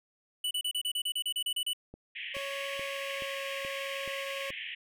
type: tone bursts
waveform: square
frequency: 2967 Hz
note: F#7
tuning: 4 cents sharp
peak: -30 dBFS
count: 13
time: 0.44-1.733 s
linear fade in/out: 5 ms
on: 69 ms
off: 33 ms
type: click train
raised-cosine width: 2 ms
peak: -33 dBFS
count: 7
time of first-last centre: 1.94-4.504 s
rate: 2.34 Hz
type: band-pass noise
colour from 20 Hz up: white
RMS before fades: -40 dBFS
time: 2.15-4.75 s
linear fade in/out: 10 ms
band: 1800 to 3200 Hz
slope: 96 dB/octave
type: tone with pitch glide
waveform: sawtooth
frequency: 554.4 to 549.3 Hz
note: C#5 to C#5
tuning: 0 to -16 cents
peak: -33 dBFS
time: 2.34-4.51 s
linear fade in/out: 10 ms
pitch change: -16 cents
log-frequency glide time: 2.77-3.38 s
effects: none